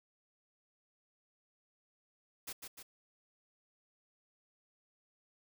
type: noise with echo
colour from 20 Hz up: white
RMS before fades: -43 dBFS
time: 2.47-2.53 s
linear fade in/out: 10 ms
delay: 150 ms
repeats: 2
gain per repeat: -4 dB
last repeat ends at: 2.83 s
effects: none